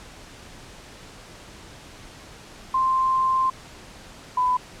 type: tone pair in turn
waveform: sine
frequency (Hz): 1046.5 / 1000.8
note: C6 / B5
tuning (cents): 0 / +23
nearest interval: minor second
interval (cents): 77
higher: first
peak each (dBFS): -18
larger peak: neither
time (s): 2.74-3.5 / 4.37-4.57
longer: first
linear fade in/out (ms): 5
effects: pink hiss -44 dBFS RMS until 4.8 s + low-pass 8000 Hz 12 dB/octave